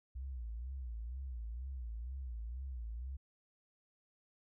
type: tone with vibrato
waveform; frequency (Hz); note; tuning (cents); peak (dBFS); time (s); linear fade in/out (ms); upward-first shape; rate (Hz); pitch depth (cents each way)
sine; 60.9; B1; -24; -40; 0.15-3.17; 10; sine; 2.1; 170
effects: none